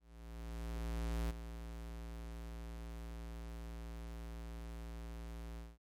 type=tone with ADSR envelope; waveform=square; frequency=57 Hz; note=A#1; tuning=38 cents flat; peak=-35 dBFS; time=0-5.78 s; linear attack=1300 ms; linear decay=15 ms; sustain=-10 dB; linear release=200 ms; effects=MP3 96 kbps